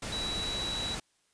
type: tone in noise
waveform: sine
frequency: 3913 Hz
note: B7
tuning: 17 cents flat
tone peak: -33 dBFS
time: 0.12-0.95 s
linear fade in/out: 5 ms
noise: pink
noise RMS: -37 dBFS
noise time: 0.02-1 s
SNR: +1 dB
effects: white hiss -71 dBFS RMS until 1.33 s + resampled to 22050 Hz